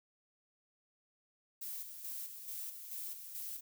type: noise with tremolo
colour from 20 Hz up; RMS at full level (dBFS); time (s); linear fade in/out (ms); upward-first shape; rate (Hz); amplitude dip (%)
violet; -43; 1.61-3.61; 10; square; 2.3; 50
effects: none